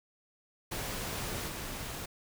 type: noise with level steps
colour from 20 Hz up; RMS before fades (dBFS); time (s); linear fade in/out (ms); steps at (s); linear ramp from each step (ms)
pink; -37 / -40; 0.71-2.06; 10; 1.47; 20
effects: none